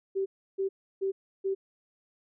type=tone bursts; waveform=sine; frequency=387.5 Hz; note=G4; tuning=20 cents flat; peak=-26 dBFS; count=4; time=0.15-1.55 s; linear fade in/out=20 ms; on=110 ms; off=320 ms; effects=none